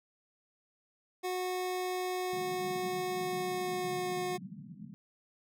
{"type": "tone with pitch glide", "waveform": "25% pulse", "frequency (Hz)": [366.1, 362.7], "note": ["F#4", "F#4"], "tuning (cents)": [-18, -34], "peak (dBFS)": -29, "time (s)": [1.23, 4.38], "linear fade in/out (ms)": 20, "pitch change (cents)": -16, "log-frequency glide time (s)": [3.18, 4.26]}
{"type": "band-pass noise", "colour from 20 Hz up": "pink", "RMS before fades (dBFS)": -46, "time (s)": [2.33, 4.94], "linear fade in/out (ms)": 0, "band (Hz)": [150, 210], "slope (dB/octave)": 48}
{"effects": []}